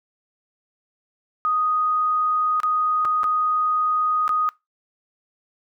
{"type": "tone with dropouts", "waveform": "sine", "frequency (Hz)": 1244.5, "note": "D#6", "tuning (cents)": 0, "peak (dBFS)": -18, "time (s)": [1.45, 4.49], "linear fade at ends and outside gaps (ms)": 0, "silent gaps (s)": [[2.602, 2.633], [3.049, 3.053], [3.233, 3.241], [4.279, 4.292]], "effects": ["noise-tail reverb RT60 0.2 s tail -22 dB re dry"]}